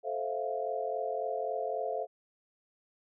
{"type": "chord", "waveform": "sine", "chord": "F major seventh", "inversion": "first", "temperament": "just", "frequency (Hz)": [436.5, 523.8, 654.8, 698.5], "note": ["A4", "C5", "E5", "F5"], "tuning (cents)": [-14, 2, -12, 0], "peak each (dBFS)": [-37, -37, -37, -36], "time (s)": [0.03, 2.07], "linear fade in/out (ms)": 50, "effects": []}